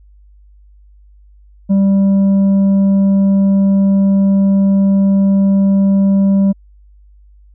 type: tone with tanh clipping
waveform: sine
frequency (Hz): 196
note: G3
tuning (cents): 0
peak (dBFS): -9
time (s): 1.69-6.53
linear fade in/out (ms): 20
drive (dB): 5
effects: added 50 Hz sine -41 dBFS peak until 7.54 s